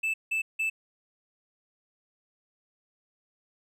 triangle tone bursts, 2635 Hz, E7, 1 cent flat, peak -24 dBFS, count 3, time 0.03-0.7 s, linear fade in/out 10 ms, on 110 ms, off 170 ms, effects none

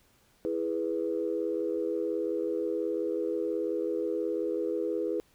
sine chord, E major, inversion none, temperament equal, 329.6 / 415.3 / 493.9 Hz, E4 / G#4 / B4, 0 / 0 / 0 cents, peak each -32 dBFS, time 0.45-5.2 s, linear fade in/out 0 ms, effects tanh soft clip ceiling -18 dBFS + pink hiss -65 dBFS RMS until 5.34 s

